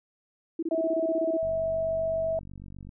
sine tone bursts, 328.2 Hz, E4, 8 cents flat, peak -26 dBFS, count 13, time 0.59-1.371 s, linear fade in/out 5 ms, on 37 ms, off 25 ms
sine tone, 650 Hz, E5, 24 cents flat, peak -25 dBFS, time 0.71-2.39 s, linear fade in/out 2 ms
click train, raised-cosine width 5 ms, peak -32 dBFS, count 71, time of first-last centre 1.43-2.891 s, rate 47.9 Hz
effects none

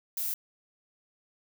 violet noise, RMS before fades -32 dBFS, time 0.17-0.34 s, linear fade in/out 2 ms, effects none

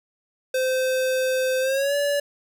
square tone with pitch glide, 517 to 573.6 Hz, C5 to D5, -21 to -41 cents, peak -21 dBFS, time 0.54-2.2 s, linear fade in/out 5 ms, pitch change +180 cents, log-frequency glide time 1.6-1.95 s, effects none

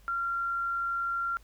sine tone, 1378 Hz, F6, 24 cents flat, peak -28 dBFS, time 0.08-1.37 s, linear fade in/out 0 ms, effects added 50 Hz sine -54 dBFS peak until 1.43 s + pink hiss -63 dBFS RMS until 1.43 s

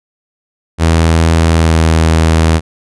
sawtooth tone with pitch glide, 81.9 to 80.77 Hz, E2 to E2, -11 to -35 cents, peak -3 dBFS, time 0.78-2.61 s, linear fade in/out 50 ms, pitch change -24 cents, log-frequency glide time 1.56-1.78 s, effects resampled to 24000 Hz

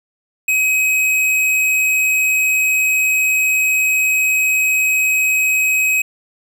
sine tone with tanh clipping, 2536 Hz, D#7, 32 cents sharp, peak -14 dBFS, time 0.48-6.02 s, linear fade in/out 5 ms, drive 18 dB, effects none

